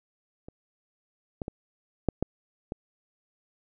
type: clicks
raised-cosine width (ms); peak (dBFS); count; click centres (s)
2; -29 / -19 / -20 / -9 / -12 / -19; 6; 0.485 / 1.418 / 1.481 / 2.087 / 2.226 / 2.721
effects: none